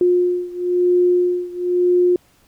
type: beating tone pair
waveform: sine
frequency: 356.5 / 357.5 Hz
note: F4 / F4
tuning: +36 / +41 cents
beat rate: 1 Hz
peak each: -16 / -18 dBFS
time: 0.01-2.16 s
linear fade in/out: 2 ms
effects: pink hiss -56 dBFS RMS until 2.47 s